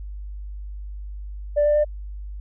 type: tone with pitch steps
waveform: sine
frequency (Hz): 587.3 / 592.4 / 597.6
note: D5 / D5 / D5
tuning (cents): 0 / +15 / +30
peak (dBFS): -14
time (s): 1.56-1.848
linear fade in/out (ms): 20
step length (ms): 96
effects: tanh soft clip ceiling -12 dBFS + added 50 Hz sine -31 dBFS peak until 2.4 s